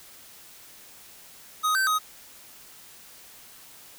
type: tone with pitch steps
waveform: square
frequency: 1253 / 1547 / 1257 Hz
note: D#6 / G6 / D#6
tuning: +12 / -23 / +17 cents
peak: -22 dBFS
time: 1.63-1.99 s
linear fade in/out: 20 ms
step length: 120 ms
effects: white hiss -49 dBFS RMS until 3.98 s